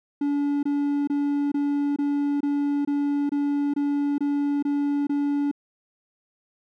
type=tone bursts; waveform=triangle; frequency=286.6 Hz; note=D4; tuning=42 cents flat; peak=-19 dBFS; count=12; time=0.21-5.514 s; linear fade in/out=5 ms; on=420 ms; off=24 ms; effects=none